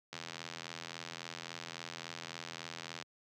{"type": "click train", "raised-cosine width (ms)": 0.2, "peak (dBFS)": -24, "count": 243, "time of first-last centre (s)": [0.13, 3.025], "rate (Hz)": 83.6, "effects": ["high-pass 100 Hz 12 dB/octave"]}